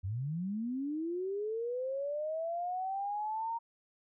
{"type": "linear sweep", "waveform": "sine", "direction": "up", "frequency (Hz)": [87.31, 932.3], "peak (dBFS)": -33, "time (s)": [0.03, 3.59], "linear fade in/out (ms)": 20, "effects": []}